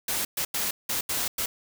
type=noise bursts at uneven times; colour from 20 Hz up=white; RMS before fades=-28 dBFS; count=6; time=0.08-0.25 / 0.37-0.45 / 0.54-0.71 / 0.89-1.01 / 1.09-1.28 / 1.38-1.46 s; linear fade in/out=5 ms; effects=none